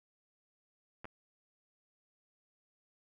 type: clicks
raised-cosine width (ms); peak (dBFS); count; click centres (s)
0.5; -30; 2; 1.045 / 1.054
effects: 12-bit